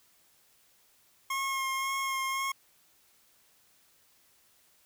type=tone with vibrato; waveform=25% pulse; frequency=1077 Hz; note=C6; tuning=50 cents sharp; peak=-26 dBFS; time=1.3-2.52 s; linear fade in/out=5 ms; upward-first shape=sine; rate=1.9 Hz; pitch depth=16 cents each way; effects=white hiss -65 dBFS RMS until 4.85 s